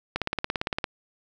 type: click train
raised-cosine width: 0.3 ms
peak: -10 dBFS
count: 13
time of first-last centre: 0.16-0.842 s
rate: 17.6 Hz
effects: none